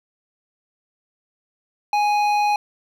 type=tone with hard clipping; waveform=sine; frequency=830.6 Hz; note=G#5; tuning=in tune; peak=-18 dBFS; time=1.93-2.56 s; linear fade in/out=2 ms; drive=10 dB; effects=none